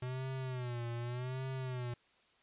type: tone with vibrato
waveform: square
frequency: 124.9 Hz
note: B2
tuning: 20 cents sharp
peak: -38 dBFS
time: 0.02-1.94 s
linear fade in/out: 5 ms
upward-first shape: sine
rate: 0.85 Hz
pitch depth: 99 cents each way
effects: white hiss -69 dBFS RMS until 2.42 s + resampled to 8000 Hz